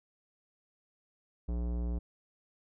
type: tone with tanh clipping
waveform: sine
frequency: 59.2 Hz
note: A#1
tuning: 27 cents sharp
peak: -33 dBFS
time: 1.48-1.99 s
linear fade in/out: 10 ms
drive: 18 dB
effects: none